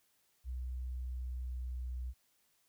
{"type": "tone with pitch glide", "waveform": "sine", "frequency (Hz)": [62.8, 62.22], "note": ["B1", "B1"], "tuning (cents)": [30, 14], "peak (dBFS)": -37, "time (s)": [0.44, 2.14], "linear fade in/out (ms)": 50, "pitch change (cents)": -16, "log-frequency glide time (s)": [0.74, 1.89], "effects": ["white hiss -74 dBFS RMS until 2.68 s"]}